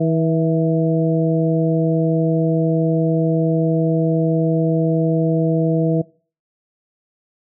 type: harmonic tone with a mistuned harmonic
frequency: 161.4 Hz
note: E3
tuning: 36 cents flat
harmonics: 1 / 2 / 3 / 4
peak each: -17 / -20 / -22 / -23 dBFS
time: 0-6.02 s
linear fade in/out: 10 ms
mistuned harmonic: 4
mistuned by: +30 cents
effects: noise-tail reverb RT60 0.4 s tail -22 dB re dry